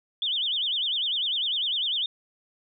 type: tone with vibrato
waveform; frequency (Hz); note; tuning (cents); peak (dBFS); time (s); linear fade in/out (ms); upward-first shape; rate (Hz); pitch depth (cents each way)
sine; 3300; G#7; -12; -24; 0.22-2.06; 2; sine; 10; 200
effects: none